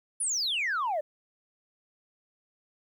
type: exponential sweep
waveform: sine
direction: down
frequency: 10330 to 570 Hz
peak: -25 dBFS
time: 0.2-1.01 s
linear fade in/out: 10 ms
effects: tanh soft clip ceiling -24 dBFS + 11-bit